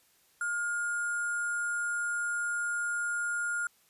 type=tone with sample-and-hold; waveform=sine; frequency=1415 Hz; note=F6; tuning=22 cents sharp; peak=-29 dBFS; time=0.41-3.67 s; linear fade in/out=2 ms; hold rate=8820 Hz; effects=white hiss -66 dBFS RMS until 3.89 s + resampled to 32000 Hz